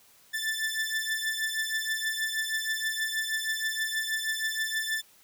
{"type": "beating tone pair", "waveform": "sawtooth", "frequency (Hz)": [1760, 1766.3], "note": ["A6", "A6"], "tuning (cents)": [0, 6], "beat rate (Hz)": 6.3, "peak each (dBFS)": -28, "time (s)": [0.33, 5.02], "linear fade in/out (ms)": 20, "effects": ["white hiss -59 dBFS RMS until 5.23 s"]}